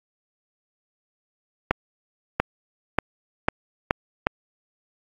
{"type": "accelerating click train", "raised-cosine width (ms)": 0.5, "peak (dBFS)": -3, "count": 6, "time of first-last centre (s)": [1.71, 4.269], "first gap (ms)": 690, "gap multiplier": 0.85, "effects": ["AAC 32 kbps"]}